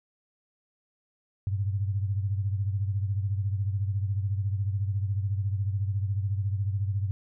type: beating tone pair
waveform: sine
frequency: 97.7 / 111.7 Hz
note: G2 / A2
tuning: -5 / +27 cents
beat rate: 14 Hz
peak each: -26 / -33 dBFS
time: 1.47-7.11 s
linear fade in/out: 0 ms
effects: none